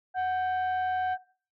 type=tone pair together; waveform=sine; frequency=740 / 1568 Hz; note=F#5 / G6; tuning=0 / 0 cents; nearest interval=octave + minor second; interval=1300 cents; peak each=-24 / -33 dBFS; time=0.14-1.18 s; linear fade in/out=50 ms; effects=noise-tail reverb RT60 0.4 s tail -18 dB re dry + tanh soft clip ceiling -23 dBFS